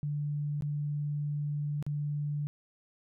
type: tone with dropouts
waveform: sine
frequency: 146.83 Hz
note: D3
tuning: in tune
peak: -30 dBFS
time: 0.03-2.47 s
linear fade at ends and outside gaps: 0 ms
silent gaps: 0.609-0.622 / 1.826-1.865 s
effects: none